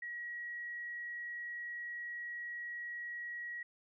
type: tone with frequency modulation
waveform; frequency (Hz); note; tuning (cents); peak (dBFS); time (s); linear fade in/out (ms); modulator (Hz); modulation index
sine; 1910; A#6; +42; -40; 0.02-3.63; 5; 30.2; 0.21
effects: none